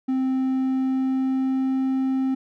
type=tone with pitch glide; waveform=triangle; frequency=261.6 to 264 Hz; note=C4 to C4; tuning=0 to +16 cents; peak=-18 dBFS; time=0.08-2.35 s; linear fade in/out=10 ms; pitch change=+16 cents; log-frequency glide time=0.25-1.82 s; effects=none